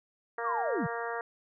harmonic tone, 233.1 Hz, A#3, in tune, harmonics 2 / 3 / 4 / 5 / 6 / 7 / 8, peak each -37 / -39 / -40 / -41 / -42 / -42 / -43 dBFS, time 0.38-1.21 s, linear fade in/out 2 ms
sine linear sweep, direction down, 1206 to 115.5 Hz, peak -29 dBFS, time 0.44-0.87 s, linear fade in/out 10 ms
effects none

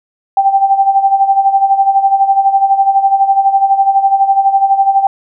sine tone with tremolo, 784 Hz, G5, in tune, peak -4 dBFS, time 0.37-5.07 s, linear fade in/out 2 ms, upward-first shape sine, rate 12 Hz, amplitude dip 70%, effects none

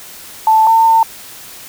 sine tone pair in turn, 880 / 901.6 Hz, A5 / A5, 0 / +42 cents, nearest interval unison, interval 42 cents, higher second, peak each -6 dBFS, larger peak neither, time 0.47-0.67 / 0.67-1.03 s, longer second, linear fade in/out 2 ms, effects white hiss -34 dBFS RMS until 1.68 s

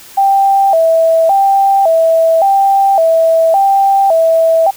sine tone with vibrato, 717 Hz, F5, 45 cents sharp, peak -6 dBFS, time 0.17-4.71 s, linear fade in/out 10 ms, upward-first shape square, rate 0.89 Hz, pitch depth 160 cents each way, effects white hiss -36 dBFS RMS until 4.76 s

